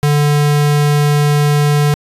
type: tone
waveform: square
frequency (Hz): 146.83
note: D3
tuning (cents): 0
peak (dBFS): -10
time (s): 0.03-1.94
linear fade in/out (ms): 0
effects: resampled to 32000 Hz